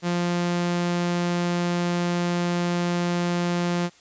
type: tone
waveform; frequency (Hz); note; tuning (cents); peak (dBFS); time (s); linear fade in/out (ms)
sawtooth; 174.61; F3; 0; -18; 0.02-3.9; 50
effects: white hiss -54 dBFS RMS until 4 s + resampled to 16000 Hz

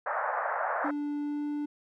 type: band-pass noise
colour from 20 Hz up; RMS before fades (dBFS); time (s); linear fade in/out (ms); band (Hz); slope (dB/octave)
pink; -31; 0.06-0.91; 5; 570 to 1700; 48
type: tone with pitch glide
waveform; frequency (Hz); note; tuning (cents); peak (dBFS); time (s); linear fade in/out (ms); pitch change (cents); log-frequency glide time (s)
triangle; 292.1 to 294; D4 to D4; -9 to +2; -28; 0.84-1.66; 10; +11; 1.21-1.44
effects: none

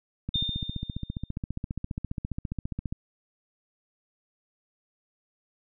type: click train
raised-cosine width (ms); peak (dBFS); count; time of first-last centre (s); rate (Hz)
5; -19; 40; 0.29-2.925; 14.8
type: tone with exponential decay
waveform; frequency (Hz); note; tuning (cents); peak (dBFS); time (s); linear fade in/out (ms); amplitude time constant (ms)
sine; 3624; A#7; -50; -24; 0.34-1.31; 5; 210
effects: none

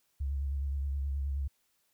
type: tone with vibrato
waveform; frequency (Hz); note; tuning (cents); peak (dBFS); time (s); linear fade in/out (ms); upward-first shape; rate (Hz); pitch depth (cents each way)
sine; 69.4; C#2; +3; -30; 0.2-1.48; 10; sine; 9.5; 47
effects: white hiss -74 dBFS RMS until 1.93 s

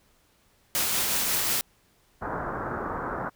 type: noise with tremolo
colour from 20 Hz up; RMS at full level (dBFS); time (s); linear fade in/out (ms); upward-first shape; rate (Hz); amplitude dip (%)
white; -25; 0.75-1.61; 0; triangle; 5.5; 25
type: low-pass noise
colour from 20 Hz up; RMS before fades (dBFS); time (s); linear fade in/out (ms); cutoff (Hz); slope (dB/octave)
white; -32; 2.21-3.3; 20; 1500; 48
effects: pink hiss -64 dBFS RMS until 3.35 s

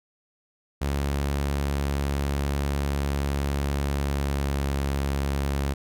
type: tone with pitch glide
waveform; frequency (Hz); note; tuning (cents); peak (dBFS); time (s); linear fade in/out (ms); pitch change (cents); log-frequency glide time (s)
sawtooth; 70.4 to 69.55; C#2 to C#2; +27 to +6; -20; 0.81-5.74; 10; -21; 3.72-4.64
effects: none

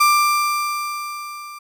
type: tone with level ramp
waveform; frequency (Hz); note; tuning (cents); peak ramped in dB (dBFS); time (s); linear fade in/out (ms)
35% pulse; 1184; D6; +14; -9 to -32; 0-1.59; 10
effects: none

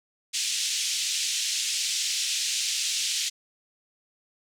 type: band-pass noise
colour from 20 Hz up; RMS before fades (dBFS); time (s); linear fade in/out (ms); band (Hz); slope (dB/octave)
white; -28; 0.33-3.3; 20; 2600 to 7400; 24
effects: none

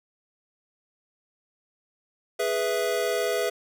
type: chord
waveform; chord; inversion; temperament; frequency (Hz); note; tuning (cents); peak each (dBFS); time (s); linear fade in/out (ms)
square; E major; first; equal; 415.3 / 493.9 / 659.3; G#4 / B4 / E5; 0 / 0 / 0; -29; 2.39-3.5; 10
effects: none

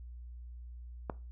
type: click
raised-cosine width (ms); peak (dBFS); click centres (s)
1; -20; 1.098
effects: noise-tail reverb RT60 0.3 s tail -19 dB re dry + added 60 Hz sine -44 dBFS peak until 1.31 s

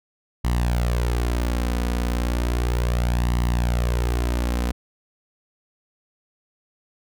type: tone with flanger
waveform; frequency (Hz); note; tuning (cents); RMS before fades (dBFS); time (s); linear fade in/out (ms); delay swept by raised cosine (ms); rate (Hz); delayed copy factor
sawtooth; 59.9; A#1; +48; -22; 0.44-4.72; 10; 1 to 4.1; 0.34; +0.55
effects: none

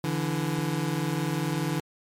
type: tone pair together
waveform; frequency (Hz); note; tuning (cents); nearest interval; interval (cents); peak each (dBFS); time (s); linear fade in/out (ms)
25% pulse; 145.7 / 165.84; D3 / E3; -13 / +11; major second; 224; -25; 0.04-1.8; 2
effects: MP3 64 kbps

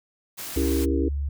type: noise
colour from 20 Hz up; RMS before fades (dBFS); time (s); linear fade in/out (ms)
white; -35; 0.37-0.86; 20
type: chord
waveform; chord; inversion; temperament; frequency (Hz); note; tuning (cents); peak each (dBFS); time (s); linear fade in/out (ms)
sine; C# diminished seventh; none; equal with one note detuned; 277.2 / 329.6 / 396.8 / 466.2; C#4 / E4 / G4 / Bb4; 0 / 0 / +21 / 0; -26 / -26 / -29 / -32; 0.56-1.09; 10
type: tone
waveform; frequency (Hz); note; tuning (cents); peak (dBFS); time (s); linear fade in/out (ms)
sine; 70.9; C#2; +40; -24; 0.56-1.29; 5
effects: none

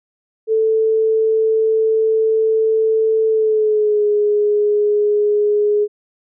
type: tone with pitch glide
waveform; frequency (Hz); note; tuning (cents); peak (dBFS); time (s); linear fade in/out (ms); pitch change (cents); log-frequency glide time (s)
sine; 441.4 to 416.6; A4 to G#4; +5 to +5; -12; 0.47-5.88; 50; -100; 3.28-4.05
effects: none

